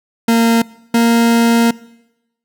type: tone pair in turn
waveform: 40% pulse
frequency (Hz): 230 / 232.3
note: A#3 / A#3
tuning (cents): -23 / -6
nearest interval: unison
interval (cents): 17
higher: second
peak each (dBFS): -8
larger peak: neither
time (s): 0.28-0.62 / 0.94-1.71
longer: second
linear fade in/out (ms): 5
effects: noise-tail reverb RT60 0.9 s tail -22 dB re dry